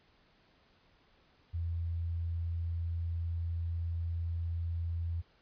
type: tone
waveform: sine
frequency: 84.3 Hz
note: E2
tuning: 39 cents sharp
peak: -32 dBFS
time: 1.53-5.22 s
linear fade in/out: 20 ms
effects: pink hiss -67 dBFS RMS until 5.41 s + resampled to 11025 Hz